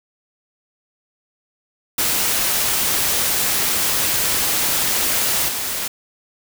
white noise with level steps, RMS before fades -19 / -24 dBFS, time 1.98-5.88 s, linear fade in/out 5 ms, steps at 5.48 s, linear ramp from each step 10 ms, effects none

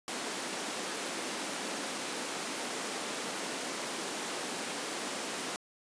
pink high-pass noise, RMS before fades -37 dBFS, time 0.08-5.56 s, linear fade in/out 0 ms, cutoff 230 Hz, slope 24 dB/octave, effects resampled to 22050 Hz

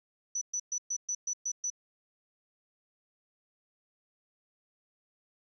sine tone bursts, 5950 Hz, F#8, 9 cents sharp, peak -30 dBFS, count 8, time 0.35-1.702 s, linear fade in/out 5 ms, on 64 ms, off 120 ms, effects 12-bit

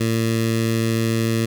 15% pulse tone with notch filter, 113.4 Hz, A#2, 47 cents flat, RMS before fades -20 dBFS, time 0-1.46 s, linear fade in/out 10 ms, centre 890 Hz, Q 0.84, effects none

